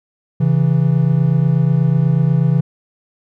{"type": "tone pair together", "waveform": "triangle", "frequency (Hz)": [135.69, 163.9], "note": ["C#3", "E3"], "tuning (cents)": [-37, -10], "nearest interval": "minor third", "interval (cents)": 327, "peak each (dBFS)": -12, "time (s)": [0.4, 2.61], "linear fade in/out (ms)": 10, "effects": []}